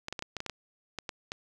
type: clicks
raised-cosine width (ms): 0.2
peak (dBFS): -18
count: 11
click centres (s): 0.084 / 0.126 / 0.192 / 0.224 / 0.367 / 0.404 / 0.463 / 0.497 / 0.987 / 1.092 / 1.319
effects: none